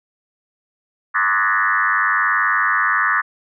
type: tone with frequency modulation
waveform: sine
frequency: 1480 Hz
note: F#6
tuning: in tune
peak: -14 dBFS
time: 1.14-3.22 s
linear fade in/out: 20 ms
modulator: 101 Hz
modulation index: 4
effects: none